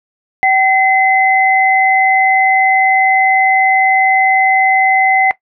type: tone pair together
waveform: sine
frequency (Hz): 766 / 2045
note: G5 / C7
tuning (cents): -40 / -40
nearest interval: octave + perfect fourth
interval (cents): 1700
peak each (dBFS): -10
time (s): 0.43-5.31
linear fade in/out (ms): 0
effects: noise-tail reverb RT60 0.1 s tail -17 dB re dry